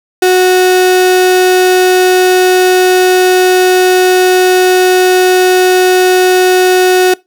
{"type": "tone", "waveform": "35% pulse", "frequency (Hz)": 367.8, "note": "F#4", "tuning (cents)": -10, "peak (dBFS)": -3, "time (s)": [0.22, 7.14], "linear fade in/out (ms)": 5, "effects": ["noise-tail reverb RT60 0.2 s tail -22 dB re dry"]}